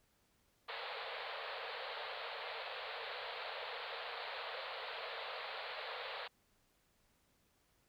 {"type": "band-pass noise", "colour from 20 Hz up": "pink", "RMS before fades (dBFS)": -45, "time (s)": [0.68, 6.28], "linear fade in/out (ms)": 10, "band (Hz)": [450, 4400], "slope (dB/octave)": 96, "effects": ["pink hiss -75 dBFS RMS until 7.88 s"]}